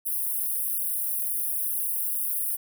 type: high-pass noise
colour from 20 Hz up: white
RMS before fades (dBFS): -28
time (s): 0.05-2.57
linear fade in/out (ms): 20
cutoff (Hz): 9400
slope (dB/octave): 96
effects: none